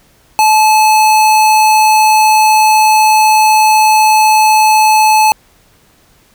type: tone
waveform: square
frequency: 864 Hz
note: A5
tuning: 32 cents flat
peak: -6 dBFS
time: 0.39-5.32 s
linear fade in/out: 0 ms
effects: pink hiss -49 dBFS RMS until 6.34 s